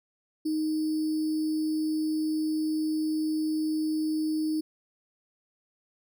sine tone with sample-and-hold, 311.1 Hz, D#4, in tune, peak -25 dBFS, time 0.45-4.61 s, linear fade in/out 10 ms, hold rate 4900 Hz, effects none

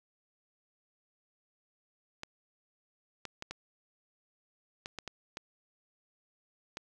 clicks, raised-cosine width 0.2 ms, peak -22 dBFS, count 9, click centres 2.234 / 3.253 / 3.424 / 3.51 / 4.859 / 4.987 / 5.077 / 5.371 / 6.771 s, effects none

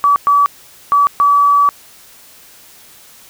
sine tone bursts at uneven times, 1146 Hz, D6, 43 cents flat, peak -7 dBFS, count 4, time 0.04-0.16 / 0.27-0.46 / 0.92-1.07 / 1.2-1.69 s, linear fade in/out 0 ms, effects white hiss -42 dBFS RMS until 3.29 s

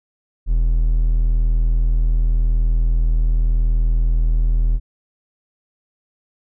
triangle tone, 40.44 Hz, E1, 32 cents flat, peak -11 dBFS, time 0.46-4.8 s, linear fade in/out 50 ms, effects none

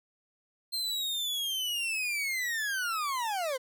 40% pulse linear sweep, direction down, 4186 to 493.8 Hz, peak -29 dBFS, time 0.72-3.58 s, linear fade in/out 20 ms, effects none

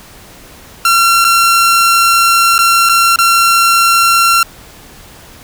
sawtooth tone with dropouts, 1365 Hz, F6, 40 cents flat, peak -3 dBFS, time 0.85-4.43 s, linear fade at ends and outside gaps 2 ms, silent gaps 1.244-1.248 / 2.581-2.589 / 2.89-2.894 / 3.16-3.187 s, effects pink hiss -37 dBFS RMS until 5.43 s

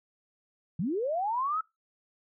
sine linear sweep, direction up, 143.4 to 1326 Hz, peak -27 dBFS, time 0.79-1.61 s, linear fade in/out 5 ms, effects noise-tail reverb RT60 0.2 s tail -21 dB re dry

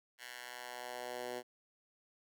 10% pulse tone with high-pass filter sweep, 123.47 Hz, B2, in tune, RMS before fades -45 dBFS, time 0.18-1.43 s, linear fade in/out 50 ms, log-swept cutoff 1800 to 370 Hz, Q 1.2, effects none

